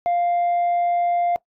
sine tone, 698.5 Hz, F5, in tune, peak -15 dBFS, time 0.06-1.36 s, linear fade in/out 0 ms, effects noise-tail reverb RT60 0.1 s tail -21 dB re dry + tanh soft clip ceiling -16 dBFS

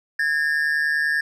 triangle tone pair together, 1650 / 1800.1 Hz, G#6 / A6, -12 / +39 cents, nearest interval major second, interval 151 cents, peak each -20 dBFS, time 0.19-1.21 s, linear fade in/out 5 ms, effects none

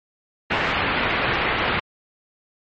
white low-pass noise, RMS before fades -22 dBFS, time 0.5-1.8 s, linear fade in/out 10 ms, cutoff 2600 Hz, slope 24 dB/octave, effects MP3 32 kbps

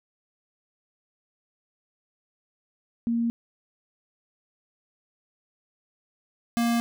sine / square tone pair in turn, 233.1 / 234.4 Hz, A#3 / A#3, 0 / +10 cents, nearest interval unison, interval 10 cents, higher second, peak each -22 dBFS, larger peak neither, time 3.07-3.3 / 6.57-6.8 s, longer neither, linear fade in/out 0 ms, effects none

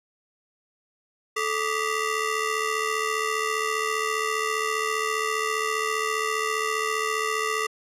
20% pulse ring-modulated tone, 797 Hz, G5, 28 cents sharp, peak -16 dBFS, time 1.36-7.67 s, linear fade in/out 10 ms, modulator 361 Hz, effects low-pass 11000 Hz 12 dB/octave

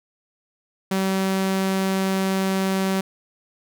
sawtooth tone, 191.4 Hz, G3, 41 cents flat, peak -16 dBFS, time 0.91-3.01 s, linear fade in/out 5 ms, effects none

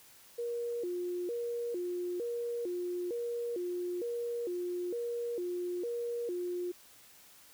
sine tone with vibrato, 410.2 Hz, G#4, 21 cents flat, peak -33 dBFS, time 0.38-6.72 s, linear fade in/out 10 ms, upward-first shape square, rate 1.1 Hz, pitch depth 250 cents each way, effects white hiss -58 dBFS RMS until 7.53 s

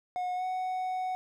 triangle tone with pitch glide, 726 to 742.1 Hz, F#5 to F#5, -33 to +5 cents, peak -28 dBFS, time 0.16-1.15 s, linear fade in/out 0 ms, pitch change +38 cents, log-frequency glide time 0.35-0.44 s, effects none

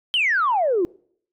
sine exponential sweep, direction down, 3176 to 329.6 Hz, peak -16 dBFS, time 0.14-0.85 s, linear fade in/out 0 ms, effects noise-tail reverb RT60 0.6 s tail -25 dB re dry + tanh soft clip ceiling -12 dBFS

